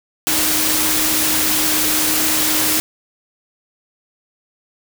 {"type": "tone in noise", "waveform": "sine", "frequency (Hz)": 310, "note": "D#4", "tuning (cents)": -6, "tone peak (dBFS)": -25, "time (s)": [0.27, 2.8], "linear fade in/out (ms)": 0, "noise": "white", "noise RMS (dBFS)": -17, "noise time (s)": [0.27, 2.8], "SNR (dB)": -11, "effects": []}